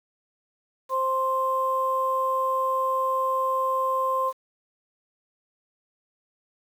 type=tone pair together; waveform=sine; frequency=525 / 1050 Hz; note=C5 / C6; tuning=+6 / +6 cents; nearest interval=octave; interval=1200 cents; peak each=-27 / -23 dBFS; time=0.89-4.33 s; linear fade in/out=50 ms; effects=8-bit